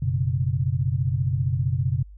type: chord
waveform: sine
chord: F# suspended fourth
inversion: none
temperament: equal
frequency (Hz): 92.5 / 123.47 / 138.59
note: F#2 / B2 / C#3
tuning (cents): 0 / 0 / 0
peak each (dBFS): -26 / -24 / -25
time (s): 0.02-2.03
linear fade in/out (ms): 5
effects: added 50 Hz sine -41 dBFS peak until 2.17 s